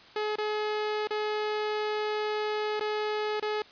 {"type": "tone with dropouts", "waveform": "sawtooth", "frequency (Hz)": 424.6, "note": "G#4", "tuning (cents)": 38, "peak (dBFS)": -24, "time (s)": [0.16, 3.62], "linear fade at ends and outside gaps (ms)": 2, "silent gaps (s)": [[0.357, 0.384], [1.072, 1.107], [2.796, 2.808], [3.398, 3.425]], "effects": ["white hiss -52 dBFS RMS until 3.71 s", "resampled to 11025 Hz"]}